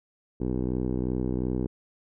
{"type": "tone with low-pass filter", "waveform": "10% pulse", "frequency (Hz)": 62.8, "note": "B1", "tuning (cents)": 30, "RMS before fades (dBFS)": -28, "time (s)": [0.4, 1.67], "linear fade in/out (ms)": 10, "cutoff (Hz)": 400, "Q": 1.5, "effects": []}